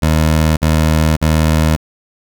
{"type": "tone bursts", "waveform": "20% pulse", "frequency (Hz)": 78.6, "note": "D#2", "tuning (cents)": 18, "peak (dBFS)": -5, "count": 3, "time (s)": [0.02, 1.764], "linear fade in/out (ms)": 10, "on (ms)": 550, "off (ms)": 47, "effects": []}